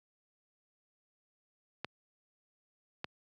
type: clicks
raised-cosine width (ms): 0.3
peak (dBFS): -20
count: 2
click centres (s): 1.846 / 3.044
effects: high-pass 100 Hz 12 dB/octave